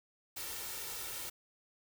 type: noise with comb filter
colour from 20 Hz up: white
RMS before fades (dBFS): -42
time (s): 0.36-1.3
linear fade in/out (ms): 10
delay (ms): 2.2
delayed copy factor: +0.55
effects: none